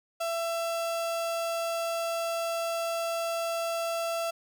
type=tone; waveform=35% pulse; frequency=669 Hz; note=E5; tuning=25 cents sharp; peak=-27 dBFS; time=0.2-4.31 s; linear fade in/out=10 ms; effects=none